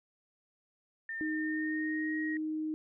sine tone with pitch glide, 1807 to 1887 Hz, A6 to A#6, +46 to +21 cents, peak -36 dBFS, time 1.09-2.37 s, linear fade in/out 2 ms, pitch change +75 cents, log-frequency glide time 1.31-2.17 s
sine tone, 311.1 Hz, D#4, in tune, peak -32 dBFS, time 1.21-2.74 s, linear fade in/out 0 ms
effects none

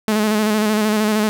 sawtooth tone with vibrato, 213.6 Hz, G#3, 49 cents sharp, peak -11 dBFS, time 0.08-1.29 s, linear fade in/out 0 ms, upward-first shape square, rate 13 Hz, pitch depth 32 cents each way, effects none

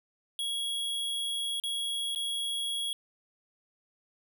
square tone with dropouts, 3322 Hz, G#7, in tune, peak -31 dBFS, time 0.39-2.93 s, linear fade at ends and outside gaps 1 ms, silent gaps 1.6-1.637 / 2.149-2.159 s, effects none

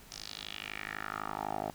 10% pulse tone with band-pass filter sweep, 52 Hz, G#1, 3 cents sharp, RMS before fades -40 dBFS, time 0.12-1.7 s, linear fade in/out 0 ms, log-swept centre 5600 to 610 Hz, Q 3.2, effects pink hiss -55 dBFS RMS until 1.74 s

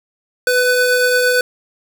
square tone pair together, 497.6 / 1501.5 Hz, B4 / F#6, +13 / +25 cents, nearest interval octave + perfect fifth, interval 1912 cents, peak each -15 / -16 dBFS, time 0.47-1.41 s, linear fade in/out 2 ms, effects none

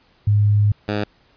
sine / 10% pulse tone pair in turn, 103.7 / 104.17 Hz, G#2 / G#2, -2 / +6 cents, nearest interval unison, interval 8 cents, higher second, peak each -12 dBFS, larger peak neither, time 0.27-0.72 / 0.88-1.04 s, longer first, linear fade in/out 5 ms, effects pink hiss -57 dBFS RMS until 1.36 s + resampled to 11025 Hz

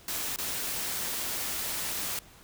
white noise with dropouts, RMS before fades -33 dBFS, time 0.08-2.19 s, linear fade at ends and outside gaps 2 ms, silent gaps 0.361-0.385 s, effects pink hiss -54 dBFS RMS until 2.43 s

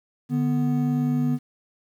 triangle tone pair together, 148.34 / 246.9 Hz, D3 / B3, +18 / 0 cents, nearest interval major sixth, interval 882 cents, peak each -22 / -20 dBFS, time 0.29-1.39 s, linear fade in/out 50 ms, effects 9-bit

